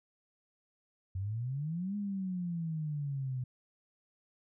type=exponential two-way sweep; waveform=sine; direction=up then down; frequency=91.1 to 207.5 to 125.1 Hz; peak=-33 dBFS; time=1.15-3.44 s; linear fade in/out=5 ms; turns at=1.96 s; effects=none